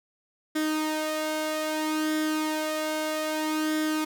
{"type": "tone with flanger", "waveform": "sawtooth", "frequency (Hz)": 310, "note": "D#4", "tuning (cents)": -6, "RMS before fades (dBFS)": -28, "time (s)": [0.55, 4.05], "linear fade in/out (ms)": 10, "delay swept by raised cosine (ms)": [0.57, 1.87], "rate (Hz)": 0.62, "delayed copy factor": 0.55, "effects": []}